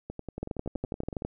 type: two click trains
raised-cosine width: 2 ms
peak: -18 / -23 dBFS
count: 11 / 13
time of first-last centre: 0.43-1.25 / 0.1-1.221 s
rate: 12.2 / 10.7 Hz
effects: none

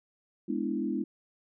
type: chord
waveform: sine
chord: E dominant seventh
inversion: first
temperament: equal with one note detuned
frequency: 207.7 / 246.9 / 293.7 / 331.5 Hz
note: G#3 / B3 / D4 / E4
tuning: 0 / 0 / 0 / +10 cents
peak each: -34 dBFS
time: 0.48-1.04 s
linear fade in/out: 10 ms
effects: none

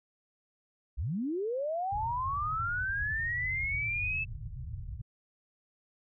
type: linear sweep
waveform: sine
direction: up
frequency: 47.01 to 2637 Hz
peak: -30 dBFS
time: 0.97-4.25 s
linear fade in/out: 20 ms
type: low-pass noise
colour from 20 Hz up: white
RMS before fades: -40 dBFS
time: 1.92-5.02 s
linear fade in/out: 10 ms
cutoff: 130 Hz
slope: 48 dB/octave
effects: none

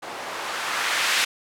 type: noise with low-pass filter sweep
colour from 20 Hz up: violet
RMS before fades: -26 dBFS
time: 0.02-1.25 s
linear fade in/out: 10 ms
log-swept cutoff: 630 to 2300 Hz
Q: 0.99
effects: none

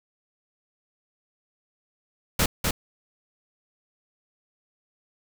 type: noise with echo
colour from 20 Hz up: pink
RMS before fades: -21 dBFS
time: 2.39-2.46 s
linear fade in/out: 5 ms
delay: 250 ms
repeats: 1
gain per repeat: -3 dB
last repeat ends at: 2.71 s
effects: none

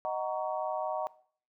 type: chord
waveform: sine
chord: D# minor seventh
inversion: none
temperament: just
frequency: 622.3 / 746.7 / 933.4 / 1120.1 Hz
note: D#5 / F#5 / A#5 / C#6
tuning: 0 / +16 / +2 / +18 cents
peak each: -34 / -35 / -37 / -40 dBFS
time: 0.05-1.07 s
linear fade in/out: 0 ms
effects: noise-tail reverb RT60 0.5 s tail -19 dB re dry

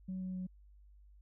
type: tone with pitch steps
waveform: sine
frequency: 186.6 / 185.31 / 184.03 Hz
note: F#3 / F#3 / F#3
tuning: +15 / +3 / -9 cents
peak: -36 dBFS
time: 0.08-0.47 s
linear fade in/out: 10 ms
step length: 130 ms
effects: tanh soft clip ceiling -34 dBFS + added 50 Hz sine -57 dBFS peak until 1.21 s

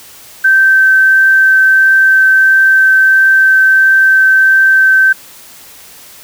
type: tone with vibrato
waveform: sine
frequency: 1551 Hz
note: G6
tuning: 19 cents flat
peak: -4 dBFS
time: 0.44-5.13 s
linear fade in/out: 10 ms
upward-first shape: triangle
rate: 1.5 Hz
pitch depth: 8 cents each way
effects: white hiss -36 dBFS RMS until 6.23 s

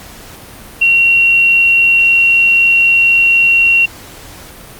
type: tone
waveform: sine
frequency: 2742 Hz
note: F7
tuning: 32 cents flat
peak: -6 dBFS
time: 0.81-3.86 s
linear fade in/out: 10 ms
effects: pink hiss -34 dBFS RMS until 4.79 s + Opus 48 kbps

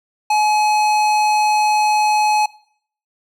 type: tone with tanh clipping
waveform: sine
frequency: 848 Hz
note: G#5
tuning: 36 cents sharp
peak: -15 dBFS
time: 0.3-2.46 s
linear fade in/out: 5 ms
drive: 18 dB
effects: noise-tail reverb RT60 0.6 s tail -21 dB re dry

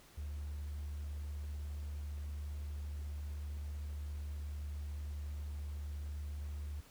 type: tone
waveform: triangle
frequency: 73.42 Hz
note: D2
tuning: in tune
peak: -36 dBFS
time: 0.17-6.81 s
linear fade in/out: 10 ms
effects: tanh soft clip ceiling -36 dBFS + pink hiss -61 dBFS RMS until 6.9 s

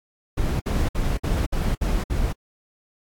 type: noise bursts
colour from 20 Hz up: brown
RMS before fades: -22 dBFS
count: 7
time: 0.37-2.328 s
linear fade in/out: 10 ms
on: 230 ms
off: 58 ms
effects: AAC 64 kbps

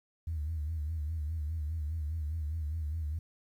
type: tone with vibrato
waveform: sine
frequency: 77.9 Hz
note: D#2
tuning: 3 cents sharp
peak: -31 dBFS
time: 0.27-3.19 s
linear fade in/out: 5 ms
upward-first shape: sine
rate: 4.9 Hz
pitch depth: 100 cents each way
effects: tanh soft clip ceiling -27 dBFS + 11-bit

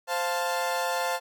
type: chord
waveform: 30% pulse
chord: F major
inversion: second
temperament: equal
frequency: 523.3 / 698.5 / 880 Hz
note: C5 / F5 / A5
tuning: 0 / 0 / 0 cents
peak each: -28 dBFS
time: 0.07-1.2 s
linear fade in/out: 50 ms
effects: none

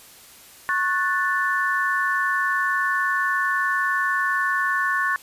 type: chord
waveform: sine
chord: F# minor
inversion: second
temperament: equal with one note detuned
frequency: 1097.3 / 1480 / 1760 Hz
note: C#6 / F#6 / A6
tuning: -18 / 0 / 0 cents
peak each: -24 / -25 / -23 dBFS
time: 0.69-5.16 s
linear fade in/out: 0 ms
effects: white hiss -47 dBFS RMS until 5.22 s + resampled to 32000 Hz

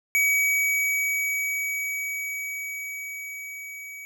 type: tone with level ramp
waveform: square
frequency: 2269 Hz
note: C#7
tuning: 40 cents sharp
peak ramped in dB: -19 to -38 dBFS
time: 0.15-4.05 s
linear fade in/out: 0 ms
effects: none

